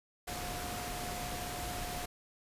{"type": "tone in noise", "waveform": "sine", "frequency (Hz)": 715, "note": "F5", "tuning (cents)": 41, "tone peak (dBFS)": -43, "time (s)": [0.27, 2.06], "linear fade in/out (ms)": 10, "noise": "pink", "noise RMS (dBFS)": -40, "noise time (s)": [0.27, 2.06], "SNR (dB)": -6, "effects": ["resampled to 32000 Hz"]}